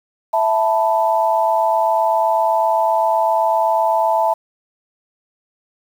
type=chord; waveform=sine; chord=E suspended fourth; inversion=none; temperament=equal; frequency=659.3 / 880 / 987.8 Hz; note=E5 / A5 / B5; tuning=0 / 0 / 0 cents; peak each=-17 / -16 / -22 dBFS; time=0.33-4.34 s; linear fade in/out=10 ms; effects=7-bit